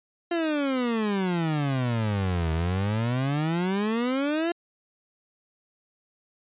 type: exponential two-way sweep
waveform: 30% pulse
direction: down then up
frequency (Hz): 348.5 to 79 to 348.5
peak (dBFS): -21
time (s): 0.31-4.52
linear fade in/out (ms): 5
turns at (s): 2.52
effects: resampled to 8000 Hz